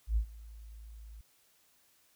sine tone with ADSR envelope, 54.8 Hz, A1, 6 cents flat, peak -24 dBFS, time 0.07-1.21 s, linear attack 95 ms, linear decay 88 ms, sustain -22 dB, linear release 3 ms, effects white hiss -68 dBFS RMS until 2.15 s

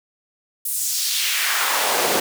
pink noise with high-pass filter sweep, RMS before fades -21 dBFS, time 0.65-2.2 s, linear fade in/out 5 ms, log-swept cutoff 11000 to 310 Hz, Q 1.5, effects none

